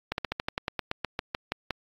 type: slowing click train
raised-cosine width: 0.3 ms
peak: -12 dBFS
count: 15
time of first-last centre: 0.12-1.707 s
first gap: 61 ms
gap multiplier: 1.09
effects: AAC 32 kbps